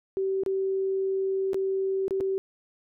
sine tone with dropouts, 384.9 Hz, G4, 32 cents flat, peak -24 dBFS, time 0.17-2.38 s, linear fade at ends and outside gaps 0 ms, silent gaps 0.435-0.462 / 1.533-1.544 / 2.081-2.108 / 2.203-2.208 s, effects none

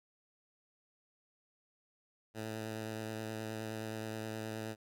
10% pulse tone with vibrato, 110 Hz, A2, in tune, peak -31 dBFS, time 2.34-4.76 s, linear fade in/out 50 ms, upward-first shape sine, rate 9.5 Hz, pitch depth 18 cents each way, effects none

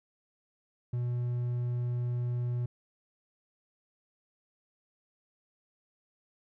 triangle tone, 121.8 Hz, B2, 24 cents flat, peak -27 dBFS, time 0.93-2.66 s, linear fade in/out 5 ms, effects none

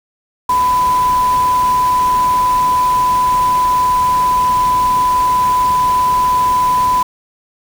sine tone in noise, 1000 Hz, B5, 21 cents sharp, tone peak -10 dBFS, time 0.49-7.03 s, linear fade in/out 5 ms, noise pink, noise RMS -27 dBFS, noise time 0.49-7.03 s, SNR +14 dB, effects none

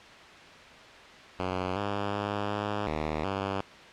5% pulse tone with pitch steps, 92.4 / 101.4 / 102.4 / 103.5 / 77.2 / 97.7 Hz, F#2 / G#2 / G#2 / G#2 / D#2 / G2, -2 / -41 / -24 / -5 / -13 / -5 cents, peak -18 dBFS, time 1.39-3.61 s, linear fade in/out 5 ms, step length 370 ms, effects white hiss -48 dBFS RMS until 3.92 s + low-pass 3000 Hz 12 dB/octave

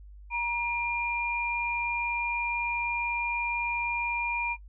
sine tone pair together, 949 / 2401 Hz, A#5 / D7, +31 / +38 cents, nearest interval octave + major third, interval 1607 cents, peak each -30 / -29 dBFS, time 0.3-4.57 s, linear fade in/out 50 ms, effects noise-tail reverb RT60 0.1 s tail -18 dB re dry + added 50 Hz sine -45 dBFS peak until 4.68 s

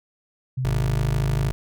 sine tone with pitch glide, 128.9 to 134.22 Hz, C3 to C3, -26 to +45 cents, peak -22 dBFS, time 0.57-1.5 s, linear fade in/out 10 ms, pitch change +71 cents, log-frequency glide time 0.84-1.23 s
20% pulse tone, 52.7 Hz, G#1, 26 cents sharp, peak -18 dBFS, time 0.65-1.52 s, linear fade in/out 0 ms
effects none

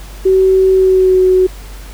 sine tone with pitch glide, 379.1 to 371.3 Hz, F#4 to F#4, +42 to +6 cents, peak -6 dBFS, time 0.25-1.47 s, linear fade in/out 10 ms, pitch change -36 cents, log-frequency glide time 0.71-1.2 s, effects added 48 Hz sine -28 dBFS peak until 1.93 s + pink hiss -37 dBFS RMS until 1.93 s

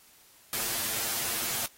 white noise with comb filter, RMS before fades -31 dBFS, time 0.53-1.66 s, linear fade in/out 0 ms, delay 8.8 ms, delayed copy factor +0.75, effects white hiss -58 dBFS RMS until 1.77 s + AAC 48 kbps

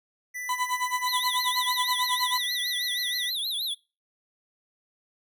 square tone with pitch glide, 1985 to 1967.9 Hz, B6 to B6, +8 to -7 cents, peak -33 dBFS, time 0.34-3.31 s, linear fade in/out 20 ms, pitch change -15 cents, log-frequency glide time 1.33-2.24 s
40% pulse tone with tremolo, 1000 Hz, B5, 21 cents sharp, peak -23 dBFS, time 0.49-2.38 s, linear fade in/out 2 ms, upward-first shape sine, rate 9.3 Hz, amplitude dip 95%
square tone with vibrato, 3729 Hz, A#7, in tune, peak -28 dBFS, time 1.06-3.75 s, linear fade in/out 20 ms, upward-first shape triangle, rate 6.3 Hz, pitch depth 220 cents each way
effects noise-tail reverb RT60 0.3 s tail -24 dB re dry

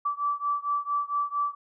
sine beating tone pair, 1157 / 1161.4 Hz, D6 / D6, -26 / -20 cents, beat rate 4.4 Hz, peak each -28 / -29 dBFS, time 0.05-1.55 s, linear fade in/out 10 ms, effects none

